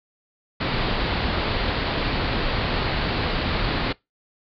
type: low-pass noise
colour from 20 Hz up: pink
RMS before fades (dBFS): -24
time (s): 0.6-3.93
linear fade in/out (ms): 10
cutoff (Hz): 4700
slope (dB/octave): 96
effects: noise-tail reverb RT60 0.2 s tail -23 dB re dry